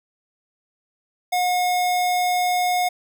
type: tone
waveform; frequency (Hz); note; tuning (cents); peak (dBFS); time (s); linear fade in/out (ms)
square; 722; F#5; -43; -19; 1.32-2.89; 10
effects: none